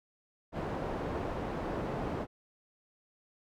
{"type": "low-pass noise", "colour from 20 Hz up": "white", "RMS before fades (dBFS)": -36, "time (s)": [0.52, 2.27], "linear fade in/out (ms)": 50, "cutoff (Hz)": 630, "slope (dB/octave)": 12, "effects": []}